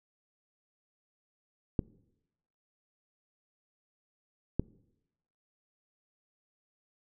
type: clicks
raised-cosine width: 3 ms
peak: -14 dBFS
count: 2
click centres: 1.792 / 4.596 s
effects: noise-tail reverb RT60 0.9 s tail -23 dB re dry